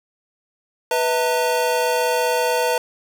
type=tone cluster; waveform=square; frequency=493.9 / 643 / 908 Hz; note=B4 / E5 / A#5; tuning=0 / -43 / -46 cents; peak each=-21 / -25 / -23 dBFS; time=0.91-2.78 s; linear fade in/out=2 ms; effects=none